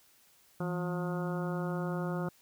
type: harmonic tone with a mistuned harmonic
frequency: 178.8 Hz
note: F3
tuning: 41 cents sharp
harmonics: 1 / 2 / 3 / 4 / 5 / 6 / 7 / 8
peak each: -33 / -39 / -41 / -45 / -47 / -49 / -45 / -47 dBFS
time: 0.6-2.29 s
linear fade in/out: 5 ms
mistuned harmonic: 1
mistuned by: -110 cents
effects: white hiss -64 dBFS RMS until 2.41 s